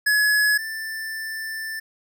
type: tone pair in turn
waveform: square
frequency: 1695 / 1771 Hz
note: G#6 / A6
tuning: +35 / +11 cents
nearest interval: minor second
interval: 76 cents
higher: second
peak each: -17 / -29 dBFS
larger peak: first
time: 0.06-0.58 / 0.58-1.8 s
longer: second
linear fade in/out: 10 ms
effects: none